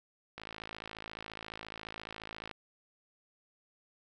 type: click train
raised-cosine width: 0.3 ms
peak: -26 dBFS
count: 117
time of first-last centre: 0.38-2.512 s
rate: 54.4 Hz
effects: none